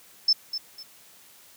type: tone with echo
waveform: sine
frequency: 5274 Hz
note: E8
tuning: in tune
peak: -16 dBFS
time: 0.28-0.33 s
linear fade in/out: 5 ms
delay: 250 ms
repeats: 2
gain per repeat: -11 dB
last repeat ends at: 0.83 s
effects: white hiss -53 dBFS RMS until 1.56 s + high-pass 80 Hz 12 dB/octave